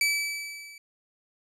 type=tone with level ramp; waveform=sawtooth; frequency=2304 Hz; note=D7; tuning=34 cents flat; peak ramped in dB=-17 to -42 dBFS; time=0.01-0.78 s; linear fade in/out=2 ms; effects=low-pass 12000 Hz 12 dB/octave